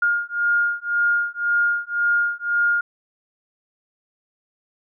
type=beating tone pair; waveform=sine; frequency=1416 / 1417.9 Hz; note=F6 / F6; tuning=+23 / +26 cents; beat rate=1.9 Hz; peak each=-21 dBFS; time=0.02-2.81 s; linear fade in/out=5 ms; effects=none